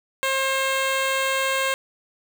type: tone with notch filter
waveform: 10% pulse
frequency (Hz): 534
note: C5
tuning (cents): +35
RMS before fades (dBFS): -23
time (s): 0.23-1.74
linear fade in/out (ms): 0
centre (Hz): 12000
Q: 1.7
effects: 7-bit